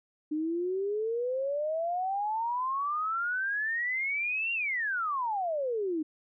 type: exponential two-way sweep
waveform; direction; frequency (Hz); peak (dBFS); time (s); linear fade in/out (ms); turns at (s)
sine; up then down; 299.7 to 2787 to 299.7; -28; 0.31-6.03; 10; 4.53
effects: none